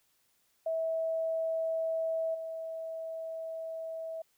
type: tone with level steps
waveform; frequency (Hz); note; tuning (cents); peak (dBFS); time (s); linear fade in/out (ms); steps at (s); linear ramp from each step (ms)
sine; 650; E5; -24; -29 / -36; 0.66-4.22; 5; 2.34; 10
effects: white hiss -72 dBFS RMS until 4.37 s